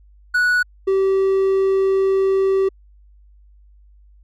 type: tone pair in turn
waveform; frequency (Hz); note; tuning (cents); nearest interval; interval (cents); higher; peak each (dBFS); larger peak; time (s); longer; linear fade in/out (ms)
triangle; 1471 / 385.9; F#6 / G4; -11 / -27; octave + major seventh; 2316; first; -12; neither; 0.34-0.63 / 0.87-2.69; second; 10
effects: added 50 Hz sine -46 dBFS peak until 4.23 s